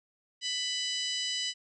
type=harmonic tone with a mistuned harmonic; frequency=994 Hz; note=B5; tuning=11 cents sharp; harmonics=2 / 3 / 4 / 5 / 6 / 7 / 8; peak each=-41 / -34 / -38 / -36 / -42 / -46 / -44 dBFS; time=0.41-1.54 s; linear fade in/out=50 ms; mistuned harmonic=7; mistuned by=+41 cents; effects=none